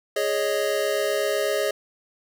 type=chord; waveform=square; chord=Ab suspended fourth; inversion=none; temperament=equal; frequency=415.3 / 554.4 / 622.3 Hz; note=Ab4 / Db5 / Eb5; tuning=0 / 0 / 0 cents; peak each=-27 dBFS; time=0.16-1.71 s; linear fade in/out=5 ms; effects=none